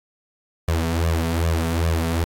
sawtooth tone with flanger, 82.41 Hz, E2, in tune, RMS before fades -21 dBFS, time 0.68-2.24 s, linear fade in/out 0 ms, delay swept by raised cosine 1.7 to 4.5 ms, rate 2.5 Hz, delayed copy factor +1, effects AAC 64 kbps

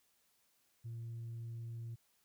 sine tone, 115.8 Hz, A#2, 11 cents flat, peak -40 dBFS, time 0.84-1.96 s, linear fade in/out 20 ms, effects tanh soft clip ceiling -40 dBFS + white hiss -75 dBFS RMS until 2.24 s

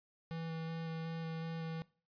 square tone with vibrato, 163.3 Hz, E3, 16 cents flat, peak -40 dBFS, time 0.31-1.82 s, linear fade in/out 0 ms, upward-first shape square, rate 2.7 Hz, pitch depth 9 cents each way, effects noise-tail reverb RT60 0.4 s tail -21 dB re dry + resampled to 11025 Hz

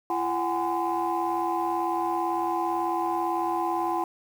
sine tone cluster, 340.4 / 742 / 820 / 1024 Hz, F4 / F#5 / G#5 / C6, -44 / +5 / -22 / -38 cents, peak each -29 dBFS, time 0.1-4.04 s, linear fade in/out 2 ms, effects tanh soft clip ceiling -17 dBFS + 8-bit

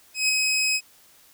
20% pulse tone with ADSR envelope, 2538 Hz, D#7, 34 cents sharp, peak -13 dBFS, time 0.14-0.81 s, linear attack 150 ms, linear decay 4 ms, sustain -3 dB, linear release 55 ms, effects white hiss -55 dBFS RMS until 1.33 s

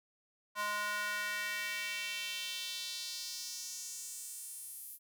square tone with high-pass filter sweep, 207.7 Hz, G#3, in tune, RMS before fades -40 dBFS, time 0.55-4.99 s, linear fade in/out 50 ms, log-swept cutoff 1100 to 12000 Hz, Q 2.4, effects none

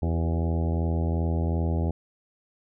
harmonic tone with a mistuned harmonic, 82.7 Hz, E2, 6 cents sharp, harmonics 1 / 2 / 3 / 4 / 5 / 6 / 7 / 8 / 9 / 10, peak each -24 / -30 / -34 / -36 / -38 / -40 / -41 / -42 / -43 / -44 dBFS, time 0.02-1.91 s, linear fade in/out 5 ms, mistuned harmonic 5, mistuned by -43 cents, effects none

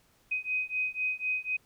sine beating tone pair, 2509 / 2513 Hz, D#7 / D#7, +14 / +17 cents, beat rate 4 Hz, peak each -32 / -32 dBFS, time 0.31-1.57 s, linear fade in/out 10 ms, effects pink hiss -66 dBFS RMS until 1.65 s

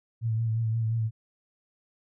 sine tone with vibrato, 112.8 Hz, A2, 44 cents sharp, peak -24 dBFS, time 0.21-1.11 s, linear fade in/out 50 ms, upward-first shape sine, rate 5.7 Hz, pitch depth 39 cents each way, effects none

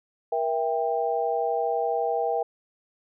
sine chord, E diminished, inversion second, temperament just, 474.7 / 659.3 / 791.1 Hz, Bb4 / E5 / G5, +31 / 0 / +16 cents, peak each -27 / -28 / -27 dBFS, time 0.32-2.43 s, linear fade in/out 5 ms, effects none

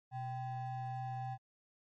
triangle ring-modulated tone, 451.7 Hz, A4, 45 cents sharp, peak -33 dBFS, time 0.11-1.38 s, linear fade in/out 50 ms, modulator 327 Hz, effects MP3 32 kbps

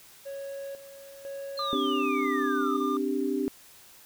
triangle tone with tremolo, 553 Hz, C#5, 4 cents flat, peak -33 dBFS, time 0.25-2.03 s, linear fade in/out 20 ms, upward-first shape square, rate 1 Hz, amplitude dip 70%
sine exponential sweep, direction down, 4241 to 1170 Hz, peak -33 dBFS, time 1.57-2.81 s, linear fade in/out 10 ms
triangle tone, 1199 Hz, D6, 36 cents sharp, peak -28 dBFS, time 1.59-2.97 s, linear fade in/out 2 ms
sine chord, C suspended second, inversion none, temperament equal, 261.6 / 293.7 / 392 Hz, C4 / D4 / G4, 0 / 0 / 0 cents, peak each -30 dBFS, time 1.73-3.48 s, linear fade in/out 0 ms
effects white hiss -53 dBFS RMS until 4.05 s

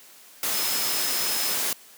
sine tone in noise, 5150 Hz, E8, 41 cents flat, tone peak -31 dBFS, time 0.54-1.54 s, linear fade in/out 2 ms, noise white, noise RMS -26 dBFS, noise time 0.43-1.73 s, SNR -8 dB, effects white hiss -50 dBFS RMS until 1.97 s + high-pass 200 Hz 12 dB/octave

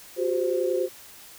sine tone cluster, 359.6 / 390.1 / 519 Hz, F#4 / G4 / C5, -49 / -8 / -14 cents, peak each -26 / -28 / -26 dBFS, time 0.16-0.89 s, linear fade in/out 50 ms, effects white hiss -47 dBFS RMS until 1.38 s

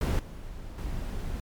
brown noise with level steps, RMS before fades -24 / -40 / -33 dBFS, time 0.01-1.4 s, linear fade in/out 2 ms, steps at 0.19 / 0.78 s, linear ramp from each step 2 ms, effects MP3 96 kbps

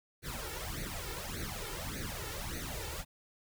pink noise with flanger, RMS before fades -40 dBFS, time 0.22-3.05 s, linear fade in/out 50 ms, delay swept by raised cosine 0.47 to 2.27 ms, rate 1.7 Hz, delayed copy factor +0.85, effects none

